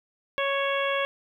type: harmonic tone with a mistuned harmonic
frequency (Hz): 554.4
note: C#5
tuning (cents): 0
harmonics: 1 / 2 / 3 / 4 / 5 / 6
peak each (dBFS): -27 / -30 / -32 / -33 / -34 / -35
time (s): 0.38-1.05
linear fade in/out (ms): 0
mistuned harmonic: 5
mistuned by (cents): -20
effects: 10-bit